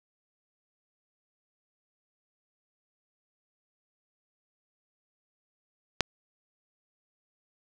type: click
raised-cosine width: 0.2 ms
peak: -5 dBFS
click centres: 6.007 s
effects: 7-bit